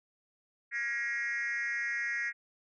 sine tone with frequency modulation, 1900 Hz, A#6, 33 cents sharp, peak -29 dBFS, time 0.71-2.33 s, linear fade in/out 50 ms, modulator 244 Hz, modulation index 1.1, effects tanh soft clip ceiling -29 dBFS

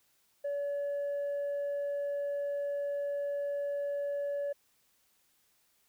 sine tone with tanh clipping, 570 Hz, C#5, 48 cents sharp, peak -32 dBFS, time 0.44-4.53 s, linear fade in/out 10 ms, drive 1 dB, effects white hiss -71 dBFS RMS until 5.88 s

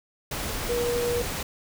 sine tone in noise, 480 Hz, B4, 49 cents flat, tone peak -24 dBFS, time 0.69-1.22 s, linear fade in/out 5 ms, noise pink, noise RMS -31 dBFS, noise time 0.31-1.43 s, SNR +4 dB, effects none

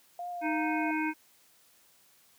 sine tone with vibrato, 698.5 Hz, F5, in tune, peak -35 dBFS, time 0.19-0.91 s, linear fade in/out 2 ms, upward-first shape triangle, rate 2.5 Hz, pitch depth 33 cents each way
harmonic tone, 311.1 Hz, D#4, in tune, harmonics 1 / 3 / 5 / 7 / 8, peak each -30 / -35 / -37 / -38 / -39 dBFS, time 0.41-1.14 s, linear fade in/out 50 ms
effects white hiss -63 dBFS RMS until 2.38 s + high-pass 80 Hz 12 dB/octave

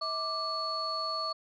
sine tone cluster, 643 / 1177 / 4401 Hz, E5 / D6 / C#8, -43 / +3 / -13 cents, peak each -38 / -33 / -34 dBFS, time 0.01-1.33 s, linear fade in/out 10 ms, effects tanh soft clip ceiling -22 dBFS

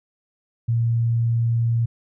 sine tone, 116.3 Hz, A#2, 4 cents flat, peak -17 dBFS, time 0.68-1.86 s, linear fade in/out 10 ms, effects none

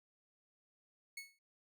sawtooth tone with exponential decay, 2201 Hz, C#7, 13 cents flat, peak -39 dBFS, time 1.17-1.39 s, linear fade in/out 5 ms, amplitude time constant 46 ms, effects none

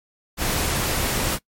pink noise, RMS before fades -23 dBFS, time 0.37-1.39 s, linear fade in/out 50 ms, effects noise-tail reverb RT60 0.1 s tail -22 dB re dry + MP3 64 kbps

